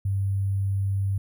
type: tone with sample-and-hold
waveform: sine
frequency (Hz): 98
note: G2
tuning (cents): 0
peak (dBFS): -22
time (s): 0.05-1.18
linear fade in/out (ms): 5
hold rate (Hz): 11025
effects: none